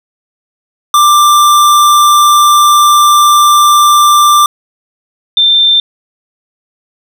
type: tone pair in turn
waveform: square / sine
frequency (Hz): 1183 / 3576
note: D6 / A7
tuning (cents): +12 / +27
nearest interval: octave + perfect fifth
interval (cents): 1915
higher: second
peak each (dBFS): -4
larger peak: neither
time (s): 0.94-4.46 / 5.37-5.8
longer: first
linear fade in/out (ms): 2
effects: none